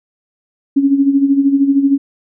sine tone with tremolo, 277.2 Hz, C#4, in tune, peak -6 dBFS, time 0.76-1.98 s, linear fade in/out 10 ms, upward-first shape sine, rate 13 Hz, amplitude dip 65%, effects none

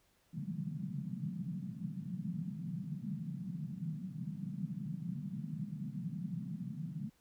white band-pass noise, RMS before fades -41 dBFS, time 0.33-7.1 s, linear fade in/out 10 ms, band 140 to 200 Hz, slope 48 dB/octave, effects pink hiss -72 dBFS RMS until 7.2 s

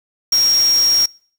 sine tone in noise, 5588 Hz, F8, in tune, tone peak -11 dBFS, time 0.32-1.06 s, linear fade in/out 5 ms, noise white, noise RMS -27 dBFS, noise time 0.32-1.06 s, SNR +13 dB, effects noise-tail reverb RT60 0.5 s tail -26 dB re dry

